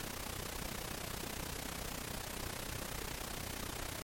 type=noise with amplitude modulation; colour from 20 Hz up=pink; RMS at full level=-39 dBFS; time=0-4.02 s; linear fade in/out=0 ms; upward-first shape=sine; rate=30.9 Hz; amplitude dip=75%; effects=MP3 64 kbps